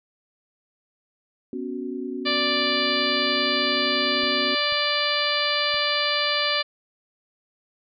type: chord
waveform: sine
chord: B suspended second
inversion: none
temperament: equal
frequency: 246.9 / 277.2 / 370 Hz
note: B3 / C#4 / F#4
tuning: 0 / 0 / 0 cents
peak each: -32 dBFS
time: 1.53-4.55 s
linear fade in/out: 2 ms
type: harmonic tone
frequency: 587.3 Hz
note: D5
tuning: in tune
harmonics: 1 / 2 / 3 / 4 / 5 / 6 / 7 / 8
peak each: -29 / -29 / -29 / -29 / -29 / -29 / -29 / -29 dBFS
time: 2.25-6.63 s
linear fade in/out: 20 ms
type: clicks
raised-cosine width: 5 ms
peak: -34 dBFS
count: 3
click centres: 4.235 / 4.724 / 5.743 s
effects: none